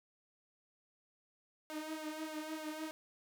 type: tone with flanger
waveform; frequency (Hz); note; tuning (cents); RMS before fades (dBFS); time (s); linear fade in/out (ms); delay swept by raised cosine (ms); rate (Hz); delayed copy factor
sawtooth; 311.1; D#4; 0; -43; 1.7-2.91; 0; 1.8 to 4.6; 3.3; +0.8
effects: none